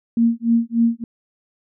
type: tone with tremolo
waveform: sine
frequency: 231.9 Hz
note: A#3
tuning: 9 cents flat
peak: -11 dBFS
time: 0.17-1.04 s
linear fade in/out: 2 ms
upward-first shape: sine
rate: 3.4 Hz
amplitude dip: 100%
effects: none